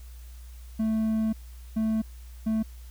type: tone bursts at uneven times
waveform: triangle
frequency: 220 Hz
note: A3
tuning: in tune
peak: -21 dBFS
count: 3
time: 0.79-1.33 / 1.76-2.02 / 2.46-2.63 s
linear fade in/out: 10 ms
effects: added 60 Hz sine -41 dBFS peak until 2.9 s + white hiss -57 dBFS RMS until 2.9 s